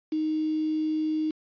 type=tone with quantisation; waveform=sine; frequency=311.1 Hz; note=D#4; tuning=in tune; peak=-24 dBFS; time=0.12-1.31 s; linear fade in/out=5 ms; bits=7; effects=resampled to 11025 Hz